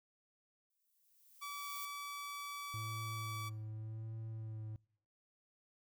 violet noise with exponential growth, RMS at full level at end -46 dBFS, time 0.7-1.85 s, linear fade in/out 2 ms, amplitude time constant 250 ms
sawtooth tone, 1149 Hz, D6, 38 cents flat, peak -39 dBFS, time 1.41-3.5 s, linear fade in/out 20 ms
triangle tone with vibrato, 110 Hz, A2, in tune, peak -40 dBFS, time 2.74-4.76 s, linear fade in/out 0 ms, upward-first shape sine, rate 0.86 Hz, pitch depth 25 cents each way
effects noise-tail reverb RT60 0.7 s tail -26 dB re dry

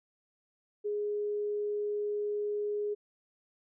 sine tone, 415.3 Hz, G#4, in tune, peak -30 dBFS, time 0.84-2.95 s, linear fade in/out 20 ms, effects none

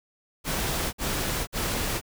pink noise bursts, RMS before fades -28 dBFS, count 3, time 0.44-2.014 s, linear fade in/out 50 ms, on 490 ms, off 52 ms, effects none

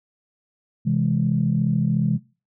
sine chord, C augmented, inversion none, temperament equal, 130.81 / 164.81 / 207.7 Hz, C3 / E3 / G#3, 0 / 0 / 0 cents, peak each -22 dBFS, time 0.85-2.18 s, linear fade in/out 20 ms, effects noise-tail reverb RT60 0.3 s tail -18 dB re dry + tanh soft clip ceiling -8 dBFS

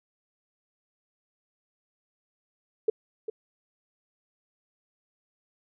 sine tone with echo, 437.7 Hz, A4, 9 cents flat, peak -18 dBFS, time 2.88-2.9 s, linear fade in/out 5 ms, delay 400 ms, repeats 1, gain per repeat -11 dB, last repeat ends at 3.3 s, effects none

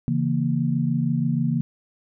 sine chord, A# diminished, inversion first, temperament equal, 138.59 / 164.81 / 233.1 Hz, C#3 / E3 / A#3, 0 / 0 / 0 cents, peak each -24 dBFS, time 0.08-1.61 s, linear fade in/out 0 ms, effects none

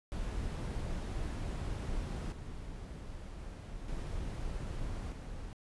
brown noise with level steps, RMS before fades -37 / -44 / -39 / -43 dBFS, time 0.12-5.53 s, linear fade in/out 0 ms, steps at 2.32 / 3.88 / 5.12 s, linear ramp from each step 2 ms, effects resampled to 24000 Hz

